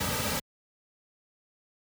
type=noise with comb filter; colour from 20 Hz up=pink; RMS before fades=-30 dBFS; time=0-0.4 s; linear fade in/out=10 ms; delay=2.8 ms; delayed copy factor=-0.75; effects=high-pass 60 Hz 12 dB/octave